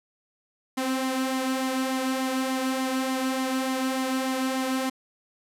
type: tone with flanger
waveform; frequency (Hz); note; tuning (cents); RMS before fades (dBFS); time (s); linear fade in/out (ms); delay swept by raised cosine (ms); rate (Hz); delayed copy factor
sawtooth; 261.6; C4; 0; -27; 0.77-4.9; 10; 0.95 to 3.15; 3.4; +0.5
effects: resampled to 32000 Hz + 8-bit